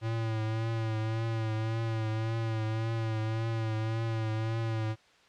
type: tone with vibrato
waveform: square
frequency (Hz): 111.7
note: A2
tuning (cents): +27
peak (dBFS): -30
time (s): 0.01-4.96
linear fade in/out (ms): 50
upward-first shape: triangle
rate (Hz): 1.8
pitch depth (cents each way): 44
effects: white hiss -61 dBFS RMS until 5.28 s + low-pass 4000 Hz 12 dB/octave